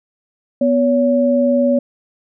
sine tone pair together, 246.9 / 564.9 Hz, B3 / C#5, 0 / +33 cents, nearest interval octave + major second, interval 1433 cents, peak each -14 dBFS, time 0.61-1.79 s, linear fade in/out 5 ms, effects none

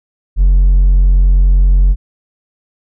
sine tone with hard clipping, 45.25 Hz, F#1, 38 cents flat, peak -6 dBFS, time 0.36-1.96 s, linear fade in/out 50 ms, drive 2 dB, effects none

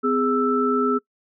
sine tone cluster, 254 / 413.7 / 1322 Hz, B3 / G#4 / E6, +49 / -7 / +5 cents, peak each -22 dBFS, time 0.03-0.99 s, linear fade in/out 20 ms, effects noise-tail reverb RT60 0.1 s tail -22 dB re dry

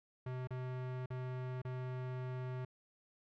square tone with dropouts, 127.4 Hz, C3, 46 cents flat, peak -40 dBFS, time 0.26-2.65 s, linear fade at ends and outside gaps 5 ms, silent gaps 0.473-0.506 / 1.06-1.103 / 1.618-1.649 s, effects low-pass 2000 Hz 12 dB/octave

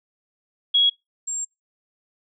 sine tone pair in turn, 3322 / 7442 Hz, G#7 / A#8, 0 / -4 cents, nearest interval octave + major second, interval 1396 cents, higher second, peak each -14 / -25 dBFS, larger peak first, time 0.74-0.9 / 1.27-1.45 s, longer second, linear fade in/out 10 ms, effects noise-tail reverb RT60 0.2 s tail -26 dB re dry

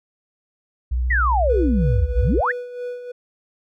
sine tone with vibrato, 61.74 Hz, B1, in tune, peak -18 dBFS, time 0.91-2.41 s, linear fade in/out 10 ms, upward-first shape square, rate 15 Hz, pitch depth 38 cents each way
sine exponential two-way sweep, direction down then up, 2039 to 49.7 to 2039 Hz, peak -17 dBFS, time 1.1-2.52 s, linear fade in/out 10 ms, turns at 2.17 s
triangle tone with tremolo, 491 Hz, B4, 10 cents flat, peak -23 dBFS, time 1.49-3.12 s, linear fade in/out 10 ms, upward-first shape sine, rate 3.1 Hz, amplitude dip 60%
effects none

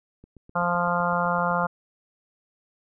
click train, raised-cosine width 3 ms, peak -34 dBFS, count 12, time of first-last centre 0.24-1.639 s, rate 7.86 Hz
harmonic tone, 174.61 Hz, F3, in tune, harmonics 1 / 3 / 4 / 5 / 6 / 7 / 8, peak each -29 / -29 / -29 / -29 / -29 / -29 / -29 dBFS, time 0.55-1.67 s, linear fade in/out 10 ms
effects none

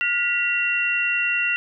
sine tone cluster, 1429 / 1950 / 2745 Hz, F6 / B6 / F7, +39 / -23 / -31 cents, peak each -26 / -26 / -21 dBFS, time 0.01-1.56 s, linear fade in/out 0 ms, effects none

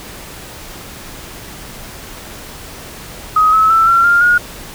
sine tone with pitch steps, 1261 / 1294.2 / 1328.3 / 1363.3 / 1399.2 / 1436 Hz, D#6 / E6 / E6 / F6 / F6 / F6, +23 / -32 / +13 / -42 / +3 / +48 cents, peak -7 dBFS, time 3.36-4.38 s, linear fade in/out 5 ms, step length 170 ms, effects pink hiss -32 dBFS RMS until 4.74 s

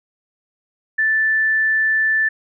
sine tone, 1760 Hz, A6, in tune, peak -14 dBFS, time 0.98-2.29 s, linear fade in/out 10 ms, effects none

